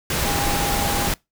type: tone in noise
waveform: sine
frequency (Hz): 810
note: G#5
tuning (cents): -43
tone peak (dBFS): -26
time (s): 0.25-1.08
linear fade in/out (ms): 2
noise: pink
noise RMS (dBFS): -22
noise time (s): 0.1-1.14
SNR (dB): -7
effects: noise-tail reverb RT60 0.2 s tail -24 dB re dry